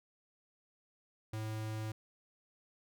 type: tone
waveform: square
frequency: 109.1 Hz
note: A2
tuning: 14 cents flat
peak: -38 dBFS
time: 1.33-1.92 s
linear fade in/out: 5 ms
effects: none